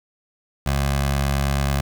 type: tone with notch filter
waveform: 15% pulse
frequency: 69.3 Hz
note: C#2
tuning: in tune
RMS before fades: -21 dBFS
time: 0.66-1.81 s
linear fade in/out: 5 ms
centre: 280 Hz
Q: 1.1
effects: 7-bit